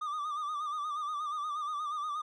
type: tone with vibrato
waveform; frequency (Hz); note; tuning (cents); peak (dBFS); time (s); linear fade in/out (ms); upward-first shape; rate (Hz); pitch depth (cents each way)
triangle; 1200; D6; +37; -31; 0.01-2.22; 10; sine; 8.4; 71
effects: resampled to 24000 Hz